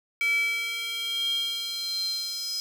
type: tone with high-pass filter sweep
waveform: square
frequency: 459.8 Hz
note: A#4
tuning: 24 cents flat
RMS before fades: -29 dBFS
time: 0.21-2.6 s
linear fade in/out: 0 ms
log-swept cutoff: 2200 to 5000 Hz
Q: 9.1
effects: 9-bit